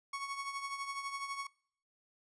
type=tone with tremolo; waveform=30% pulse; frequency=1108.7 Hz; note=C#6; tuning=in tune; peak=-33 dBFS; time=0.13-1.47 s; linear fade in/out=5 ms; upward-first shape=triangle; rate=12 Hz; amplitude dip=65%; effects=noise-tail reverb RT60 0.6 s tail -24 dB re dry + resampled to 22050 Hz